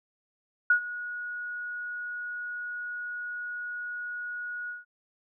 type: tone with ADSR envelope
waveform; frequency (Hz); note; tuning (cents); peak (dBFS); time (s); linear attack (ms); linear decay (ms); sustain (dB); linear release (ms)
sine; 1454; F#6; -31; -16; 0.7-4.85; 4; 92; -17; 160
effects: none

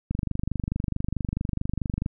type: click train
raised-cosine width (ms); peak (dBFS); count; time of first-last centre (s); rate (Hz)
5; -14; 49; 0.11-2.061; 24.6
effects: none

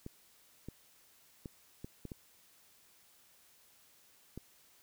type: clicks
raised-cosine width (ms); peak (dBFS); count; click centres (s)
3; -30; 7; 0.064 / 0.686 / 1.458 / 1.845 / 2.053 / 2.118 / 4.376
effects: white hiss -65 dBFS RMS until 4.82 s

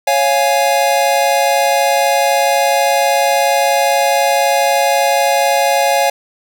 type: chord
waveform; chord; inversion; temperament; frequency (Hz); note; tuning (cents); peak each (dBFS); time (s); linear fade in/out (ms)
square; Db major; none; equal; 554.4 / 698.5 / 830.6; Db5 / F5 / Ab5; 0 / 0 / 0; -16; 0.07-6.1; 5
effects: none

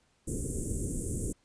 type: band-stop noise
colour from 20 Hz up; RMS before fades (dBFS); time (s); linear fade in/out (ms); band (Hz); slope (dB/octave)
pink; -33; 0.27-1.33; 10; 460 to 7400; 48
effects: pink hiss -70 dBFS RMS until 1.44 s + resampled to 22050 Hz

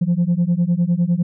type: beating tone pair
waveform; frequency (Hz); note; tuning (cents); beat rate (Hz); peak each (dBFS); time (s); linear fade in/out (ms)
sine; 169 / 178.9; E3 / F3; +43 / +42; 9.9; -16; 0.01-1.23; 10
effects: tanh soft clip ceiling -11 dBFS

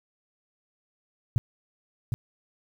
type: tone with echo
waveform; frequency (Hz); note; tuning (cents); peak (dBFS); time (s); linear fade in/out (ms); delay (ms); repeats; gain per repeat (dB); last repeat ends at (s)
sine; 118; A#2; +22; -18; 1.36-1.38; 0; 760; 1; -5; 2.14
effects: 9-bit

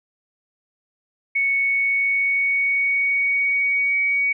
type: tone with pitch glide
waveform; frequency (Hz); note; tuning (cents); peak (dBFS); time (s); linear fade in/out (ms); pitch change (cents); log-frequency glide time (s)
sine; 2217 to 2251; C#7 to C#7; 0 to +26; -17; 1.35-4.33; 10; +26; 1.55-4.08
effects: none

